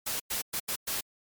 white noise bursts at uneven times, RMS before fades -32 dBFS, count 5, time 0.06-0.2 / 0.3-0.42 / 0.53-0.6 / 0.68-0.76 / 0.87-1.01 s, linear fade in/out 10 ms, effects MP3 96 kbps

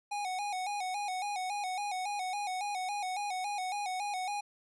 square tone with vibrato, 780 Hz, G5, 9 cents flat, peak -34 dBFS, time 0.11-4.41 s, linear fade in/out 10 ms, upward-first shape square, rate 3.6 Hz, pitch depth 90 cents each way, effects resampled to 24000 Hz

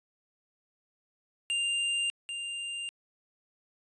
square tone pair in turn, 2794 / 2794 Hz, F7 / F7, 0 / 0 cents, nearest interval unison, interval 0 cents, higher neither, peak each -28 / -35 dBFS, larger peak first, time 1.5-2.1 / 2.29-2.89 s, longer neither, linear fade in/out 0 ms, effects resampled to 22050 Hz

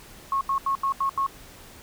sine tone bursts, 1092 Hz, C#6, 26 cents flat, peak -21 dBFS, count 6, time 0.32-1.265 s, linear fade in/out 2 ms, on 90 ms, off 81 ms, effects pink hiss -47 dBFS RMS until 1.82 s

